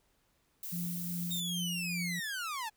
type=noise; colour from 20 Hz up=violet; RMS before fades=-41 dBFS; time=0.63-1.4 s; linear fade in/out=2 ms
type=tone with tremolo; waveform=sine; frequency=174.5 Hz; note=F3; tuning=1 cent flat; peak=-34 dBFS; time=0.72-2.2 s; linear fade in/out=10 ms; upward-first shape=triangle; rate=2.5 Hz; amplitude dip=40%
type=linear sweep; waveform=sawtooth; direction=down; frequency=3729 to 830.6 Hz; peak=-32 dBFS; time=1.3-2.7 s; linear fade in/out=20 ms
effects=pink hiss -73 dBFS RMS until 2.76 s